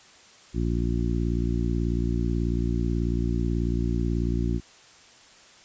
harmonic tone, 58.27 Hz, A#1, in tune, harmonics 1 / 2 / 3 / 4 / 5 / 6, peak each -26 / -29 / -31 / -32 / -33 / -34 dBFS, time 0.53-4.61 s, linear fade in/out 50 ms, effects white hiss -52 dBFS RMS until 5.64 s + resampled to 16000 Hz

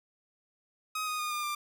sawtooth tone with pitch steps, 1260 / 1241.9 / 1224.1 / 1206.6 / 1189.3 Hz, D#6 / D#6 / D#6 / D6 / D6, +21 / -4 / -29 / +46 / +21 cents, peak -28 dBFS, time 0.95-1.55 s, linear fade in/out 5 ms, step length 120 ms, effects none

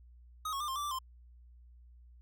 square tone with pitch steps, 1256 / 1100 / 1197 / 1059 / 1166 / 1174 / 1045 Hz, D#6 / C#6 / D6 / C6 / D6 / D6 / C6, +16 / -14 / +33 / +21 / -13 / -1 / -2 cents, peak -35 dBFS, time 0.45-0.989 s, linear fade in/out 5 ms, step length 77 ms, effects added 60 Hz sine -54 dBFS peak until 2.21 s

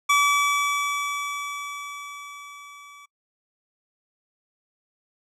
25% pulse tone with level ramp, 1148 Hz, D6, 40 cents flat, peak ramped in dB -12 to -41 dBFS, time 0.09-3.06 s, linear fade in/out 10 ms, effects noise-tail reverb RT60 0.1 s tail -26 dB re dry + low-pass 10000 Hz 12 dB/octave

